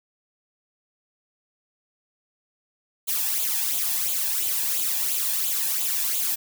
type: noise with flanger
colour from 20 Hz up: blue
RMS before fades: -25 dBFS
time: 3.07-6.36 s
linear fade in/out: 20 ms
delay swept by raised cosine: 0.27 to 1.2 ms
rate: 2.9 Hz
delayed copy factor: +0.65
effects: none